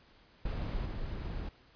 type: noise with level steps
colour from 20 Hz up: brown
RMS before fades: -35 / -38 dBFS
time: 0.45-1.49 s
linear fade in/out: 5 ms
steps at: 0.85 s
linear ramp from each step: 10 ms
effects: pink hiss -62 dBFS RMS until 1.75 s + resampled to 11025 Hz